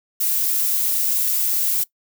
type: noise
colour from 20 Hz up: violet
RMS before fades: -20 dBFS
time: 0.2-1.84 s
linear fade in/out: 10 ms
effects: noise-tail reverb RT60 0.1 s tail -20 dB re dry